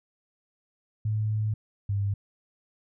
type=tone pair in turn; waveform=sine; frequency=107.6 / 100.23 Hz; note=A2 / G2; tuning=-38 / +39 cents; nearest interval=minor second; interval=123 cents; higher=first; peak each=-24 dBFS; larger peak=neither; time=1.05-1.54 / 1.89-2.14 s; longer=first; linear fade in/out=5 ms; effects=none